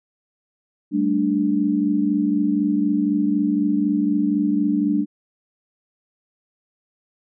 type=chord; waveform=sine; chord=G suspended second; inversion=none; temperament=equal; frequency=196 / 220 / 293.7 Hz; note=G3 / A3 / D4; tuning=0 / 0 / 0 cents; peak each=-23 / -23 / -19 dBFS; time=0.91-5.06 s; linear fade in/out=50 ms; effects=none